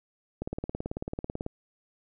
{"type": "click train", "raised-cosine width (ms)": 2, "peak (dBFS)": -19, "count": 20, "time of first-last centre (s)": [0.42, 1.464], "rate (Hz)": 18.2, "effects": []}